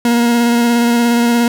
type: tone with vibrato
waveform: 40% pulse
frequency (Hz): 236.6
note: A#3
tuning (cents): +26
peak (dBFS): -9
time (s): 0.05-1.48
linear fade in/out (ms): 2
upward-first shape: square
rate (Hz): 17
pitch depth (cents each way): 14
effects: none